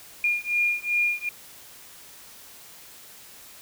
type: beating tone pair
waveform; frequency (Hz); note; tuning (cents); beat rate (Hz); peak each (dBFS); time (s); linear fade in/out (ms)
sine; 2418 / 2420.6; D7 / D#7; +50 / -48; 2.6; -25 / -25; 0.24-1.29; 2
effects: white hiss -47 dBFS RMS until 3.61 s